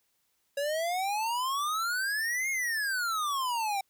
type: exponential two-way sweep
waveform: square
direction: up then down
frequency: 554.4 to 2175 to 768 Hz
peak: -29 dBFS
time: 0.57-3.81 s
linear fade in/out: 5 ms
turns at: 2.5 s
effects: white hiss -74 dBFS RMS until 3.89 s